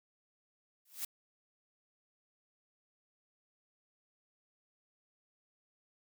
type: noise with exponential growth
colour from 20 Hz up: blue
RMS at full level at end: -34 dBFS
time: 0.85-1.05 s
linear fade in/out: 5 ms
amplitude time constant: 43 ms
effects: none